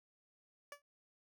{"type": "tone with exponential decay", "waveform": "15% pulse", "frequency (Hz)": 576, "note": "D5", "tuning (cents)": -34, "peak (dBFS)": -37, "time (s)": [0.72, 0.82], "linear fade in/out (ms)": 2, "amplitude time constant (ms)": 20, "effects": []}